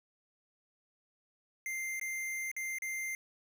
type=tone with dropouts; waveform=square; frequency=2093 Hz; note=C7; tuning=in tune; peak=-36 dBFS; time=1.66-3.15 s; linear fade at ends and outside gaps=1 ms; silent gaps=1.997-2.013 / 2.515-2.565 / 2.785-2.821 s; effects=none